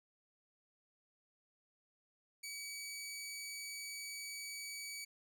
15% pulse tone, 2275 Hz, C#7, 44 cents sharp, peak -37 dBFS, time 2.43-5.05 s, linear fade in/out 10 ms, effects none

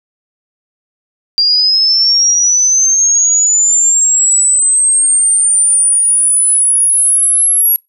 sine linear sweep, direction up, 4742 to 11380 Hz, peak -7 dBFS, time 1.38-7.76 s, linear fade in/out 0 ms, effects noise-tail reverb RT60 0.2 s tail -23 dB re dry

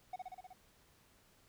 triangle tone with echo, 740 Hz, F#5, in tune, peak -37 dBFS, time 0.13-0.16 s, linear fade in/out 5 ms, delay 62 ms, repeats 6, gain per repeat -2 dB, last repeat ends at 0.532 s, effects pink hiss -68 dBFS RMS until 1.48 s

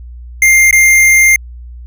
square tone with dropouts, 2107 Hz, C7, 12 cents sharp, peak -5 dBFS, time 0.42-1.36 s, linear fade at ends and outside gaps 2 ms, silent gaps 0.71-0.727 s, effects added 60 Hz sine -27 dBFS peak until 1.86 s

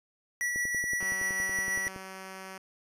square tone with tremolo, 1944 Hz, B6, 28 cents flat, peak -28 dBFS, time 0.41-1.88 s, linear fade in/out 0 ms, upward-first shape sine, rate 6.2 Hz, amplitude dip 30%
click train, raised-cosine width 2 ms, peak -29 dBFS, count 16, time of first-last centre 0.56-1.962 s, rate 10.7 Hz
5% pulse tone with pitch glide, 188.8 to 190 Hz, F#3 to F#3, +35 to +46 cents, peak -30 dBFS, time 1-2.58 s, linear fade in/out 5 ms, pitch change +11 cents, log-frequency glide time 1.16-1.83 s
effects resampled to 32000 Hz

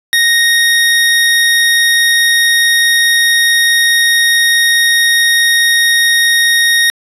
25% pulse tone, 1864.7 Hz, A#6, in tune, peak -4 dBFS, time 0.13-6.9 s, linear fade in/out 0 ms, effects resampled to 32000 Hz

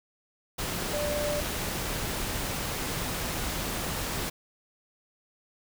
sine tone in noise, 590 Hz, D5, 8 cents sharp, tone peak -29 dBFS, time 0.93-1.41 s, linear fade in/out 10 ms, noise pink, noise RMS -32 dBFS, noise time 0.58-4.3 s, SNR 0 dB, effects none

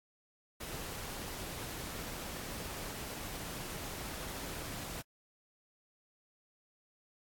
pink noise, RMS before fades -43 dBFS, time 0.6-5.02 s, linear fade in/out 10 ms, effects AAC 64 kbps

